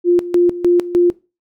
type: tone with tremolo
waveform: sine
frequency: 350.8 Hz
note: F4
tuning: 8 cents sharp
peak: -8 dBFS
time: 0.04-1.14 s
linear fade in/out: 50 ms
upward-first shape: square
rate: 3.3 Hz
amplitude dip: 80%
effects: noise-tail reverb RT60 0.3 s tail -21 dB re dry